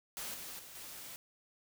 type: noise with level steps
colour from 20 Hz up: white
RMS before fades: -42 / -46 / -52 / -48 dBFS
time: 0.17-1.16 s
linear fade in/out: 0 ms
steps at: 0.34 / 0.59 / 0.75 s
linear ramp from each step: 2 ms
effects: none